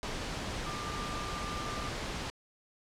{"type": "tone in noise", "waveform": "sine", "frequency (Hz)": 1194, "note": "D6", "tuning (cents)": 28, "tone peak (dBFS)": -40, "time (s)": [0.66, 1.89], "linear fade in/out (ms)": 0, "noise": "pink", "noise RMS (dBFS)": -37, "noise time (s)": [0.03, 2.3], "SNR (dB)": -6, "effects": ["low-pass 6000 Hz 12 dB/octave"]}